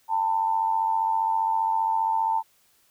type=tone with amplitude modulation; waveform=sine; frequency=894 Hz; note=A5; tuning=27 cents sharp; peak=-18 dBFS; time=0.08-2.43 s; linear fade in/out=50 ms; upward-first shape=sine; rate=95.1 Hz; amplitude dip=65%; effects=white hiss -63 dBFS RMS until 2.9 s